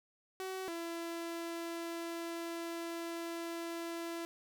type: tone pair in turn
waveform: sawtooth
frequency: 377.3 / 336.1 Hz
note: F#4 / E4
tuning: +34 / +34 cents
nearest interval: major second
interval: 200 cents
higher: first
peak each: -35 / -35 dBFS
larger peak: neither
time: 0.4-0.68 / 0.68-4.25 s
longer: second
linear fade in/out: 0 ms
effects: none